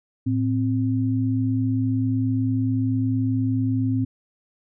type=tone pair together; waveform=sine; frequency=110.59 / 261.6 Hz; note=A2 / C4; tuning=+9 / 0 cents; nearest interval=octave + minor third; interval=1491 cents; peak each=-22 dBFS; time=0.26-4.05 s; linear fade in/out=10 ms; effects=none